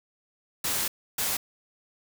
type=noise bursts at uneven times; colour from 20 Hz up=white; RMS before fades=-28 dBFS; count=2; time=0.64-0.88 / 1.18-1.37 s; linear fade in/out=5 ms; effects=none